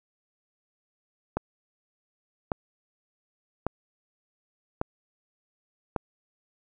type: click train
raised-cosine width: 1 ms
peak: -12 dBFS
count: 5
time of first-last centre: 1.37-5.962 s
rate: 0.871 Hz
effects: none